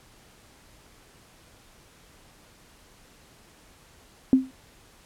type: tone with exponential decay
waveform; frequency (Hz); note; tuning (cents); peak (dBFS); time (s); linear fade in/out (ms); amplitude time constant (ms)
sine; 261.6; C4; 0; -10; 4.33-4.51; 1; 39
effects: pink hiss -55 dBFS RMS until 5.05 s + low-pass 12000 Hz 12 dB/octave